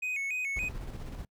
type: tone with vibrato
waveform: triangle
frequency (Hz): 2349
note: D7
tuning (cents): 0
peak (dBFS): -29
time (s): 0.02-0.69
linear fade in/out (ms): 10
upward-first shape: square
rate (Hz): 3.5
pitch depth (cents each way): 110
type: noise with tremolo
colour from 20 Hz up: brown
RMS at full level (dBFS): -38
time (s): 0.56-1.25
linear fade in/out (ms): 5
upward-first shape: square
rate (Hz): 16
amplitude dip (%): 35
effects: noise-tail reverb RT60 0.1 s tail -26 dB re dry